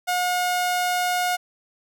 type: tone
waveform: sawtooth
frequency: 720 Hz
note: F#5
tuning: 47 cents flat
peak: -17 dBFS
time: 0.07-1.37 s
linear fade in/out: 20 ms
effects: none